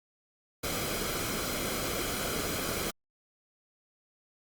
pink noise with comb filter, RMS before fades -33 dBFS, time 0.63-2.91 s, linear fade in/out 10 ms, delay 1.1 ms, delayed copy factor -0.55, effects Opus 48 kbps

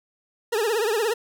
40% pulse tone with vibrato, 440 Hz, A4, in tune, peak -20 dBFS, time 0.52-1.14 s, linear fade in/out 10 ms, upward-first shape triangle, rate 17 Hz, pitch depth 170 cents each way, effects none

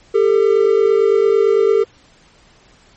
triangle tone pair together, 399.5 / 448.4 Hz, G4 / A4, +33 / +33 cents, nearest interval major second, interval 200 cents, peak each -11 dBFS, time 0.14-1.84 s, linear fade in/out 10 ms, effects pink hiss -50 dBFS RMS until 2.96 s + MP3 32 kbps

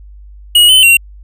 square tone with pitch steps, 2900 / 3044 / 2748 Hz, F#7 / F#7 / F7, -35 / +48 / -29 cents, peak -4 dBFS, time 0.55-0.97 s, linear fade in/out 5 ms, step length 140 ms, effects added 50 Hz sine -32 dBFS peak until 1.23 s

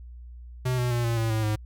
square tone with pitch steps, 126.8 / 123.26 / 119.82 / 116.48 / 113.23 / 110.07 / 107 Hz, B2 / B2 / A#2 / A#2 / A#2 / A2 / A2, +46 / -3 / +48 / -1 / -50 / +1 / -48 cents, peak -24 dBFS, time 0.65-1.56 s, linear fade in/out 10 ms, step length 130 ms, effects added 60 Hz sine -40 dBFS peak until 1.65 s

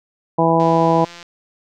harmonic tone, 164.81 Hz, E3, in tune, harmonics 1 / 2 / 3 / 4 / 5 / 6, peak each -19 / -19 / -19 / -19 / -19 / -19 dBFS, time 0.38-1.05 s, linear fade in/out 10 ms
click train, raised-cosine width 0.2 ms, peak -20 dBFS, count 109, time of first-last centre 0.6-1.228 s, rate 172 Hz
effects none

